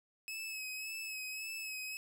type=tone with vibrato; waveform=sawtooth; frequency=2576 Hz; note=E7; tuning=41 cents flat; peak=-37 dBFS; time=0.28-1.97 s; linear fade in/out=0 ms; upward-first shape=sine; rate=1.8 Hz; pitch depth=36 cents each way; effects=none